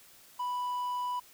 triangle tone, 987.8 Hz, B5, in tune, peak -29 dBFS, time 0.39-1.2 s, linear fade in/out 10 ms, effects white hiss -57 dBFS RMS until 1.33 s

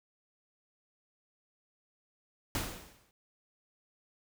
pink noise with exponential decay, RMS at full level -32 dBFS, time 2.55-3.11 s, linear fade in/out 1 ms, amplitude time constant 120 ms, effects none

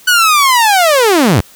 sawtooth linear sweep, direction down, 1500 to 73.2 Hz, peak -3 dBFS, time 0.07-1.41 s, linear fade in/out 10 ms, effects white hiss -41 dBFS RMS until 1.55 s

